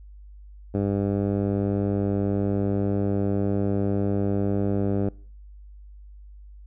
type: tone with low-pass filter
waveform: 10% pulse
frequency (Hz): 99.9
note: G2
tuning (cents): +33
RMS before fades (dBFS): -24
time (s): 0.74-5.09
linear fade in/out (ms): 5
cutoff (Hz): 500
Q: 0.71
effects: noise-tail reverb RT60 0.5 s tail -25 dB re dry + added 50 Hz sine -42 dBFS peak until 6.66 s